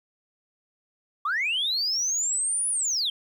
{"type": "linear two-way sweep", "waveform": "sine", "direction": "up then down", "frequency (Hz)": [1108.7, 9956, 3082], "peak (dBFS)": -22, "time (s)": [1.25, 3.1], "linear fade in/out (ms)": 5, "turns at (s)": 2.69, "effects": ["tanh soft clip ceiling -20 dBFS", "10-bit"]}